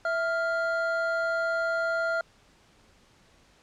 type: tone pair together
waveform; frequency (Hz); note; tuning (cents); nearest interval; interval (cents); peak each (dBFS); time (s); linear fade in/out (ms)
triangle; 659.8 / 1398; E5 / F6; +1 / +1; octave + minor second; 1300; -26; 0.05-2.21; 2
effects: pink hiss -60 dBFS RMS until 3.62 s + low-pass 7000 Hz 12 dB/octave